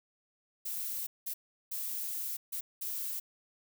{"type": "noise bursts at uneven times", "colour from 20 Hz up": "violet", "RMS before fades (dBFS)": -37, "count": 5, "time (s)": [[0.65, 1.07], [1.26, 1.34], [1.71, 2.37], [2.52, 2.61], [2.81, 3.2]], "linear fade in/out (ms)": 10, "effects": []}